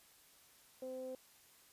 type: tone with low-pass filter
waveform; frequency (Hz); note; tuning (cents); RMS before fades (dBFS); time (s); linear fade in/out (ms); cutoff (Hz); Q
sawtooth; 258.1; C4; -23; -45; 0.82-1.15; 2; 550; 9.8
effects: white hiss -65 dBFS RMS until 1.72 s + resampled to 32000 Hz